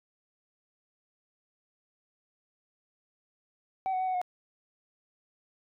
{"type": "tone with pitch steps", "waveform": "sine", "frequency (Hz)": [762, 743, 750, 743, 724], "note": ["G5", "F#5", "F#5", "F#5", "F#5"], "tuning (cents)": [-49, 7, 23, 7, -38], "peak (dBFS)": -25, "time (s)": [3.86, 4.215], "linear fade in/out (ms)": 0, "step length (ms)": 71, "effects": ["tanh soft clip ceiling -26 dBFS"]}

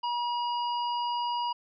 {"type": "harmonic tone", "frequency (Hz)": 960, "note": "B5", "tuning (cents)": -49, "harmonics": [1, 3, 5], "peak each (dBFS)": [-28, -38, -42], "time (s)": [0.03, 1.53], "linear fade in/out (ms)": 10, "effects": []}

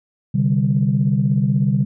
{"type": "chord", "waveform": "sine", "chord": "C suspended second", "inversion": "none", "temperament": "just", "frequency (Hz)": [130.81, 147.16, 196.22], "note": ["C3", "D3", "G3"], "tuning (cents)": [0, 4, 2], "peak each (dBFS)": -18, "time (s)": [0.34, 1.85], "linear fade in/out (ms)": 10, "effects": ["tanh soft clip ceiling -6 dBFS"]}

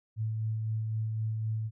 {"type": "tone with tremolo", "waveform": "sine", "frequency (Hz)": 110, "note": "A2", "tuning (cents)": 0, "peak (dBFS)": -28, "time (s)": [0.16, 1.71], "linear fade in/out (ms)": 50, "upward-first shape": "sine", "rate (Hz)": 3.9, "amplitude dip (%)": 25, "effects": []}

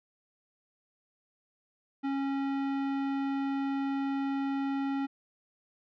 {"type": "tone with tanh clipping", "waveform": "sine", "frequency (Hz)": 274.5, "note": "C#4", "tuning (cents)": -17, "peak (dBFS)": -31, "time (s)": [2.03, 5.07], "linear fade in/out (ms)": 20, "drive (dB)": 17, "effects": []}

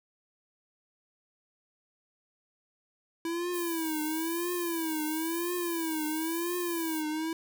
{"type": "tone with vibrato", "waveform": "square", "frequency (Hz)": 329.6, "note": "E4", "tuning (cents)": 0, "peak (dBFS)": -31, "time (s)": [3.25, 7.33], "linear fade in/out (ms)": 2, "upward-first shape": "triangle", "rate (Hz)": 0.98, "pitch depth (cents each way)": 140}
{"type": "high-pass noise", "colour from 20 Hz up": "white", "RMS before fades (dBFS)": -40, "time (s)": [3.51, 7.04], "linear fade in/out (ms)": 50, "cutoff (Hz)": 7300, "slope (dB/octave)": 24}
{"effects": []}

